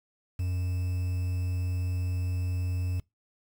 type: tone with quantisation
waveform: triangle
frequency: 90.5 Hz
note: F#2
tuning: 38 cents flat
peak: -25 dBFS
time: 0.39-3 s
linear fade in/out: 5 ms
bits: 8
effects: noise-tail reverb RT60 0.2 s tail -23 dB re dry